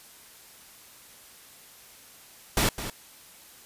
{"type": "noise with echo", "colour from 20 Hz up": "pink", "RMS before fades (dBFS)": -23, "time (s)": [2.57, 2.69], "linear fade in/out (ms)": 2, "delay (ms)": 210, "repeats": 1, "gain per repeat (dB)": -11, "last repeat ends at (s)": 2.9, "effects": ["white hiss -51 dBFS RMS until 3.65 s", "resampled to 32000 Hz"]}